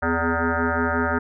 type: tone with frequency modulation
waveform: sine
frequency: 587.3 Hz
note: D5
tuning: in tune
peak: -19 dBFS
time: 0.02-1.19 s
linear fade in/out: 10 ms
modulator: 167 Hz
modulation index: 6.3
effects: none